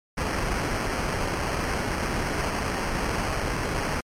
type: noise with sample-and-hold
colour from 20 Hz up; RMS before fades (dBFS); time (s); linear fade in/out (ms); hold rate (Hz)
pink; -27; 0.17-4.01; 10; 3675
effects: low-pass 10000 Hz 12 dB/octave + MP3 96 kbps